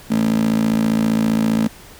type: tone with high-pass filter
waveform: 15% pulse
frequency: 55.1 Hz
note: A1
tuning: 3 cents sharp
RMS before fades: -17 dBFS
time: 0.1-1.68 s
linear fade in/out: 10 ms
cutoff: 230 Hz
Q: 5.1
effects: pink hiss -42 dBFS RMS until 1.99 s